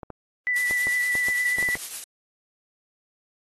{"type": "clicks", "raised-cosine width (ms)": 1, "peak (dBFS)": -22, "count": 10, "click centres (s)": [0.032, 0.103, 0.71, 0.87, 1.153, 1.285, 1.585, 1.627, 1.688, 1.754]}
{"type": "tone with vibrato", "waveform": "sine", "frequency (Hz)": 1975.5, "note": "B6", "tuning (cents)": 0, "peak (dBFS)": -21, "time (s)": [0.47, 1.75], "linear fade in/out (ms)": 0, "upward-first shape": "sine", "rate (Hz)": 8.7, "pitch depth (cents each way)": 17}
{"type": "noise with tremolo", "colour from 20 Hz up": "blue", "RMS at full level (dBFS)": -30, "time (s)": [0.56, 2.04], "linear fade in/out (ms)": 2, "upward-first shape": "triangle", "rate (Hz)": 8.8, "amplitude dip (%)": 60}
{"effects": ["AAC 32 kbps"]}